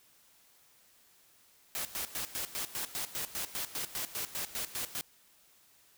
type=noise with tremolo; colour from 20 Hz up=white; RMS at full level=-36 dBFS; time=1.75-5.01 s; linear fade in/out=0 ms; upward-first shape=square; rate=5 Hz; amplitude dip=80%; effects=white hiss -64 dBFS RMS until 5.97 s